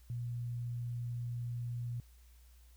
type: tone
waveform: sine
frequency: 120 Hz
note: B2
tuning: 49 cents flat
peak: -36 dBFS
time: 0.1-2 s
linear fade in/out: 0 ms
effects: added 60 Hz sine -57 dBFS peak until 2.76 s + white hiss -69 dBFS RMS until 2.76 s